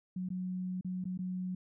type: tone with dropouts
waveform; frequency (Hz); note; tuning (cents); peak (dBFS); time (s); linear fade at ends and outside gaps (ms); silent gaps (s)
sine; 183.5; F#3; -14; -34; 0.16-1.55; 5; 0.289-0.302 / 0.811-0.846 / 1.042-1.053 / 1.176-1.189
effects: none